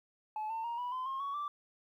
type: tone with pitch steps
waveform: sine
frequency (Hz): 860 / 898.6 / 938.9 / 981.1 / 1025.1 / 1071.1 / 1119.2 / 1169.4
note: A5 / A5 / A#5 / B5 / C6 / C6 / C#6 / D6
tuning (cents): -40 / +36 / +12 / -12 / -36 / +40 / +16 / -8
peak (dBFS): -33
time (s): 0.36-1.48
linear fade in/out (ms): 2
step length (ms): 140
effects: tanh soft clip ceiling -33 dBFS + 12-bit